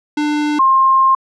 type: tone pair in turn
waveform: square / sine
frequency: 298 / 1062 Hz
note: D4 / C6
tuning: +25 / +25 cents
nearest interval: octave + minor seventh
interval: 2200 cents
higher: second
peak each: -15 / -8 dBFS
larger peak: second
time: 0.17-0.59 / 0.59-1.15 s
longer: second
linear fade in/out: 5 ms
effects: low-pass 5000 Hz 12 dB/octave